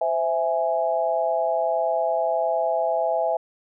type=chord; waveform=sine; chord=C augmented; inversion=none; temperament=equal with one note detuned; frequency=517.8 / 659.3 / 830.6 Hz; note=C5 / E5 / G#5; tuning=-18 / 0 / 0 cents; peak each=-27 / -22 / -26 dBFS; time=0.01-3.37 s; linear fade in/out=5 ms; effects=none